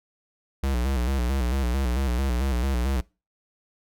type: tone with vibrato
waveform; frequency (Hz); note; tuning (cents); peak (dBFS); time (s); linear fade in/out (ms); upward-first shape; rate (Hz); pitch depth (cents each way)
square; 63.9; C2; -40; -23; 0.63-3.01; 5; square; 4.5; 100
effects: noise-tail reverb RT60 0.3 s tail -24 dB re dry